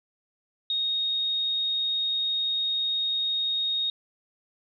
sine tone, 3729 Hz, A#7, in tune, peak -24 dBFS, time 0.7-3.9 s, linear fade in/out 2 ms, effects none

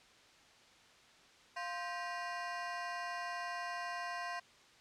25% pulse ring-modulated tone, 873 Hz, A5, 14 cents flat, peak -32 dBFS, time 1.56-4.4 s, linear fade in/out 10 ms, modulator 174 Hz, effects white hiss -62 dBFS RMS until 4.8 s + low-pass 5000 Hz 12 dB/octave

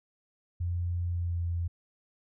sine tone with pitch glide, 87.31 to 85.71 Hz, F2 to F2, 0 to -32 cents, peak -28 dBFS, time 0.6-1.68 s, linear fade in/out 10 ms, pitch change -32 cents, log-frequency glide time 1.07-1.42 s, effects none

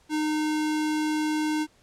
sine tone with sample-and-hold, 307.1 Hz, D#4, 23 cents flat, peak -23 dBFS, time 0.09-1.67 s, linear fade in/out 50 ms, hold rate 1225 Hz, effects pink hiss -61 dBFS RMS until 1.82 s + low-pass 9000 Hz 12 dB/octave

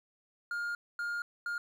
triangle tone bursts at uneven times, 1414 Hz, F6, 21 cents sharp, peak -31 dBFS, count 3, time 0.51-0.75 / 0.99-1.22 / 1.46-1.58 s, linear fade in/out 2 ms, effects 11-bit

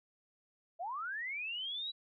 sine linear sweep, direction up, 633 to 3951 Hz, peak -37 dBFS, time 0.79-1.92 s, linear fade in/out 20 ms, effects none

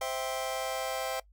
sawtooth chord, C major, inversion none, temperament just, 523.3 / 654.1 / 784.9 Hz, C5 / E5 / G5, 0 / -14 / +2 cents, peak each -32 dBFS, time 0.01-1.2 s, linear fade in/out 5 ms, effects noise-tail reverb RT60 0.1 s tail -20 dB re dry + added 50 Hz sine -57 dBFS peak until 1.32 s

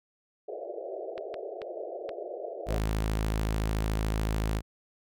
white band-pass noise, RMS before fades -38 dBFS, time 0.48-2.79 s, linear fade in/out 10 ms, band 350 to 700 Hz, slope 96 dB/octave
clicks, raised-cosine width 0.3 ms, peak -25 dBFS, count 4, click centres 1.179 / 1.342 / 1.618 / 2.092 s
sawtooth tone, 53.7 Hz, A1, 41 cents flat, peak -23 dBFS, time 2.66-4.62 s, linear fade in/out 50 ms
effects none

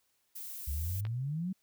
violet noise, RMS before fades -43 dBFS, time 0.35-1.01 s, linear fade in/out 10 ms
sine exponential sweep, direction up, 66.1 to 194.6 Hz, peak -32 dBFS, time 0.67-1.53 s, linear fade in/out 10 ms
clicks, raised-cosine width 0.3 ms, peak -28 / -38 dBFS, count 2, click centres 1.052 / 1.068 s
effects white hiss -75 dBFS RMS until 1.62 s

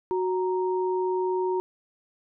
sine tone pair together, 369.4 / 932.3 Hz, F#4 / A#5, -3 / 0 cents, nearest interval octave + major third, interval 1603 cents, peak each -24 / -30 dBFS, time 0.11-1.6 s, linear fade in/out 0 ms, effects none

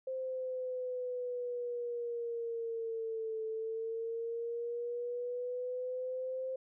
sine linear two-way sweep, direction down then up, 523.3 to 440 to 523.3 Hz, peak -35 dBFS, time 0.07-6.56 s, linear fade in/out 5 ms, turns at 3.44 s, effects none

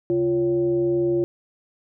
sine tone with frequency modulation, 347.9 Hz, F4, 7 cents flat, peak -18 dBFS, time 0.1-1.24 s, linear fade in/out 0 ms, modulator 211 Hz, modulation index 0.5, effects none

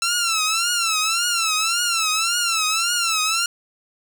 10% pulse tone with vibrato, 1343 Hz, E6, 32 cents sharp, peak -10 dBFS, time 0.02-3.46 s, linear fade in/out 2 ms, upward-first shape triangle, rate 1.8 Hz, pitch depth 130 cents each way, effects 8-bit

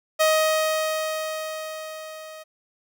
sawtooth tone with level ramp, 628 Hz, D#5, 16 cents sharp, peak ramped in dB -12 to -35 dBFS, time 0.19-2.44 s, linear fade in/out 20 ms, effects none

